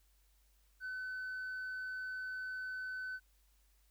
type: tone with tanh clipping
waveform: sine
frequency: 1513 Hz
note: F#6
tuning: 38 cents sharp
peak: -40 dBFS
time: 0.8-3.2 s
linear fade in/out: 50 ms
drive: 1 dB
effects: added 50 Hz sine -68 dBFS peak until 3.9 s + white hiss -75 dBFS RMS until 3.9 s